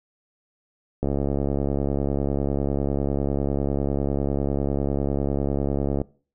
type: click train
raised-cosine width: 2 ms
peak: -11 dBFS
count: 350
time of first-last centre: 1.03-6.016 s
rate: 70 Hz
effects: noise-tail reverb RT60 0.4 s tail -21 dB re dry